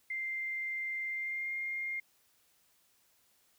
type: tone with pitch glide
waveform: sine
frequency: 2093 to 2120 Hz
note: C7 to C7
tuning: 0 to +22 cents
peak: -34 dBFS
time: 0.1-2 s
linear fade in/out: 5 ms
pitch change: +22 cents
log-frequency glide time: 1.08-1.52 s
effects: white hiss -70 dBFS RMS until 3.58 s